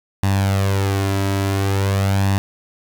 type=tone with flanger; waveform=sawtooth; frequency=98 Hz; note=G2; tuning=in tune; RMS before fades=-18 dBFS; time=0.23-2.38 s; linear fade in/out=0 ms; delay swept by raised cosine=1.1 to 3.1 ms; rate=0.47 Hz; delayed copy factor=+0.6; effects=none